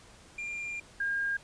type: tone pair in turn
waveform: triangle / sine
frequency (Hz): 2394 / 1615.4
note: D7 / G#6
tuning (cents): +33 / -48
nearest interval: perfect fifth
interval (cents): 681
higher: first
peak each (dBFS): -33 / -28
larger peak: second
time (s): 0.38-0.8 / 1-1.37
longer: first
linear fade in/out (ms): 5
effects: pink hiss -55 dBFS RMS until 1.43 s + resampled to 22050 Hz